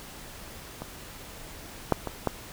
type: clicks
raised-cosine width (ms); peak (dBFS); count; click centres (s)
1; -21 / -6 / -17 / -10; 4; 0.82 / 1.923 / 2.073 / 2.273
effects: pink hiss -44 dBFS RMS until 2.52 s